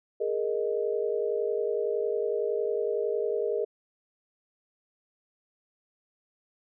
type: chord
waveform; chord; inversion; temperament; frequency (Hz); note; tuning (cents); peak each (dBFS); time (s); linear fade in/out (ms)
sine; Ab suspended second; none; equal; 415.3 / 466.2 / 622.3; Ab4 / Bb4 / Eb5; 0 / 0 / 0; -29 / -29 / -34; 0.2-3.65; 10
effects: none